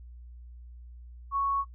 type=tone; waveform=sine; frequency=1108.7 Hz; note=C#6; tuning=in tune; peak=-25 dBFS; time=1.31-1.65 s; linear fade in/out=50 ms; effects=noise-tail reverb RT60 0.1 s tail -23 dB re dry + added 60 Hz sine -44 dBFS peak until 1.74 s